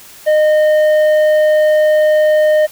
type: tone with tanh clipping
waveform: sine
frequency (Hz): 613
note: D#5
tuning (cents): -26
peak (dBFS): -9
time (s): 0.26-2.67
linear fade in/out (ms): 20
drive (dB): 7
effects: white hiss -38 dBFS RMS until 2.71 s